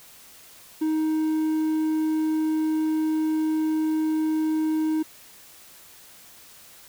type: tone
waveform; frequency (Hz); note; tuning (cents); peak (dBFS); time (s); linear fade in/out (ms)
triangle; 313.4; D#4; +13; -19; 0.81-5.03; 10
effects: white hiss -49 dBFS RMS until 6.88 s